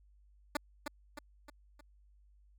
10% pulse tone with echo, 293.7 Hz, D4, in tune, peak -22 dBFS, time 0.55-0.57 s, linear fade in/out 5 ms, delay 310 ms, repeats 4, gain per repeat -6 dB, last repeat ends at 1.81 s, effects added 50 Hz sine -61 dBFS peak until 2.58 s

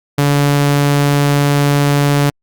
sawtooth tone, 143.3 Hz, D3, 42 cents flat, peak -6 dBFS, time 0.18-2.3 s, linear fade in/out 5 ms, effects Opus 48 kbps

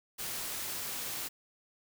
white noise, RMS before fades -38 dBFS, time 0.18-1.29 s, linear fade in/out 20 ms, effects none

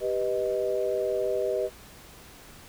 sine chord, G augmented, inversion none, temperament equal, 392 / 493.9 / 622.3 Hz, G4 / B4 / D#5, 0 / 0 / 0 cents, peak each -29 dBFS, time 0-1.7 s, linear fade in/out 50 ms, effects pink hiss -49 dBFS RMS until 2.68 s

